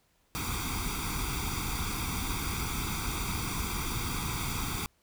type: noise with comb filter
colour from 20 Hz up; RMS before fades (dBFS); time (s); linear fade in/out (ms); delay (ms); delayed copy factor
pink; -33; 0.35-4.86; 0; 0.85; +1
effects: pink hiss -70 dBFS RMS until 5.02 s